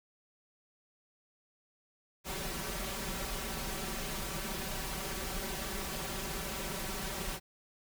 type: noise with comb filter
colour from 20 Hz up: pink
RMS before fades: -38 dBFS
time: 2.24-7.4 s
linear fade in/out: 50 ms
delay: 5.2 ms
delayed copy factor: +0.8
effects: none